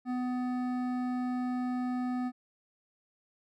sine tone with hard clipping, 250 Hz, B3, 21 cents sharp, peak -32 dBFS, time 0.05-2.32 s, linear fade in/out 50 ms, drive 12 dB, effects none

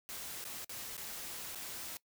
white noise with dropouts, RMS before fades -44 dBFS, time 0.09-1.97 s, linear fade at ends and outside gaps 0 ms, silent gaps 0.441-0.452 / 0.645-0.694 / 0.968-0.978 / 1.549-1.556 s, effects noise-tail reverb RT60 0.1 s tail -21 dB re dry

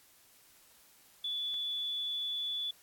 sine tone, 3448 Hz, A7, 36 cents flat, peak -33 dBFS, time 1.24-2.71 s, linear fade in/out 5 ms
click, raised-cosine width 0.2 ms, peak -36 dBFS, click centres 1.542 s
effects white hiss -62 dBFS RMS until 2.82 s + AAC 64 kbps

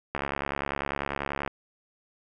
click train, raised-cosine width 0.5 ms, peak -14 dBFS, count 94, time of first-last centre 0.15-1.477 s, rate 70.1 Hz, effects none

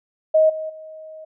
sine tone with level steps, 629 Hz, D#5, 19 cents sharp, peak -11 / -25 / -35 dBFS, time 0.34-1.25 s, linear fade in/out 10 ms, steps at 0.49 / 0.69 s, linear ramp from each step 10 ms, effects none

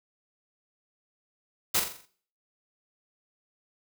white noise with echo, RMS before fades -24 dBFS, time 1.74-1.8 s, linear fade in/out 10 ms, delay 43 ms, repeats 6, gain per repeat -6 dB, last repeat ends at 2.058 s, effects noise-tail reverb RT60 0.5 s tail -18 dB re dry

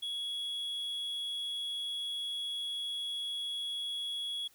triangle tone, 3349 Hz, G#7, 14 cents sharp, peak -33 dBFS, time 0.02-4.48 s, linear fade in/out 10 ms, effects white hiss -64 dBFS RMS until 4.54 s

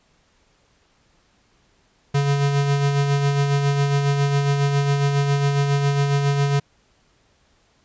square tone with tremolo, 141.3 Hz, C#3, 34 cents sharp, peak -16 dBFS, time 2.14-6.6 s, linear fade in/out 10 ms, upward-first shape sine, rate 7.3 Hz, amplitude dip 40%, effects pink hiss -61 dBFS RMS until 7.84 s + resampled to 16000 Hz

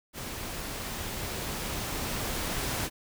pink noise with level ramp, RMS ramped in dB -38 to -31 dBFS, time 0.13-2.9 s, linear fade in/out 50 ms, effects none

